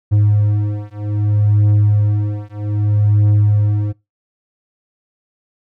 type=beating tone pair; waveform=triangle; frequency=103.83 / 104.46 Hz; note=G#2 / G#2; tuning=0 / +11 cents; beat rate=0.63 Hz; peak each=-13 dBFS; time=0.11-3.93 s; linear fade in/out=20 ms; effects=noise-tail reverb RT60 0.2 s tail -21 dB re dry